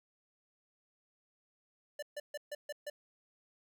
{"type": "tone bursts", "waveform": "square", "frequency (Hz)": 587.3, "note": "D5", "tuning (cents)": 0, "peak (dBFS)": -39, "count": 6, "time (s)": [1.99, 2.9], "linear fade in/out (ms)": 5, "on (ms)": 35, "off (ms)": 140, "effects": []}